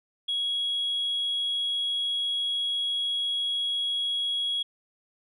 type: tone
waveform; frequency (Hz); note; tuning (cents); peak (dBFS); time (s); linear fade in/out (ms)
sine; 3322; G#7; 0; -24; 0.28-4.63; 10
effects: tanh soft clip ceiling -22 dBFS